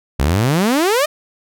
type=exponential sweep; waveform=sawtooth; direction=up; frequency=61.74 to 630 Hz; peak=-9 dBFS; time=0.19-1.06 s; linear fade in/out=10 ms; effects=none